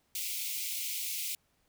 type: high-pass noise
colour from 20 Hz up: white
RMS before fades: -36 dBFS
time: 0.15-1.35 s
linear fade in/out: 2 ms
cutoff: 2100 Hz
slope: 96 dB/octave
effects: pink hiss -73 dBFS RMS until 1.68 s